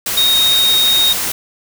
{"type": "tone in noise", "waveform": "sine", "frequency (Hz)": 3729, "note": "A#7", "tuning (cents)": 0, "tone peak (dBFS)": -10, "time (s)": [0.17, 1.13], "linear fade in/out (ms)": 5, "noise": "white", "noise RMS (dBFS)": -19, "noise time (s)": [0.06, 1.32], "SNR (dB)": 6, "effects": []}